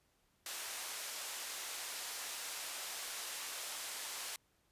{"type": "band-pass noise", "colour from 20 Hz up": "white", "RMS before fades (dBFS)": -44, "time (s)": [0.46, 4.36], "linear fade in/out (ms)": 2, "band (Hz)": [540, 9900], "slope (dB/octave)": 12, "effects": ["pink hiss -75 dBFS RMS until 4.71 s", "resampled to 32000 Hz"]}